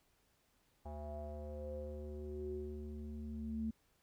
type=tone with low-pass filter sweep; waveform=square; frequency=74.5 Hz; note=D2; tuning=25 cents sharp; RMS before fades=-44 dBFS; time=0.85-3.71 s; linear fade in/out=10 ms; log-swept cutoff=770 to 220 Hz; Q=9; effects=pink hiss -75 dBFS RMS until 4.02 s